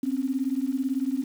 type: beating tone pair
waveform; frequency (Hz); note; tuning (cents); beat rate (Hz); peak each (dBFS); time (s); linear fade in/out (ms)
sine; 256.8 / 274.8; C4 / C#4; -32 / -15; 18; -27; 0.03-1.24; 5
effects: 8-bit